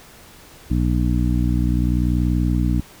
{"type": "harmonic tone", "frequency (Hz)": 60.6, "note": "B1", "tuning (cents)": -32, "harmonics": [1, 2, 3, 4, 5], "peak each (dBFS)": [-19, -22, -24, -25, -26], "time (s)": [0.7, 2.81], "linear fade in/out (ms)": 10, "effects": ["pink hiss -45 dBFS RMS until 3 s"]}